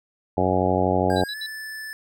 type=harmonic tone; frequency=92.4 Hz; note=F#2; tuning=2 cents flat; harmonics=1 / 2 / 3 / 4 / 5 / 6 / 7 / 8 / 9; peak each=-27 / -27 / -27 / -27 / -27 / -27 / -27 / -27 / -27 dBFS; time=0.37-1.24 s; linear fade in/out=5 ms
type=tone with pitch glide; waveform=square; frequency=1603 to 1748.1 Hz; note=G6 to A6; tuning=+38 to -12 cents; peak=-33 dBFS; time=1.1-1.93 s; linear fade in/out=0 ms; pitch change=+150 cents; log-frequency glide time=1.23-1.38 s
type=tone bursts; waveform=sine; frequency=3951 Hz; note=B7; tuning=in tune; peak=-29 dBFS; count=3; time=1.16-1.464 s; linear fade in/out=5 ms; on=54 ms; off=71 ms
effects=none